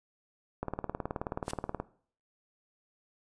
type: click train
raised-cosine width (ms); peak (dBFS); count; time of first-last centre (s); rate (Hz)
1; -19; 23; 0.63-1.8; 18.8
type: noise with exponential growth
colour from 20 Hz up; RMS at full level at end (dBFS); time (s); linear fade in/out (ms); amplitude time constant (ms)
white; -34; 1.43-1.51; 1; 16
effects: noise-tail reverb RT60 0.5 s tail -18 dB re dry + resampled to 22050 Hz